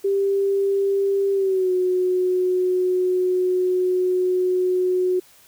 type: tone with pitch glide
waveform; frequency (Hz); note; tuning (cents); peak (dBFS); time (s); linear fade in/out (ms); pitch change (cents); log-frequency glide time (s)
sine; 394.7 to 366.1; G4 to F#4; +12 to -18; -17; 0.04-5.2; 10; -130; 1.33-1.72
effects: white hiss -52 dBFS RMS until 5.47 s